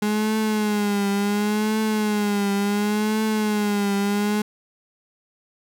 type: tone with vibrato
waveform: 35% pulse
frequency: 208.7 Hz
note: G#3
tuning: 9 cents sharp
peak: -18 dBFS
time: 0.02-4.42 s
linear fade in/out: 5 ms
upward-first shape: triangle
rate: 0.7 Hz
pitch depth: 83 cents each way
effects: none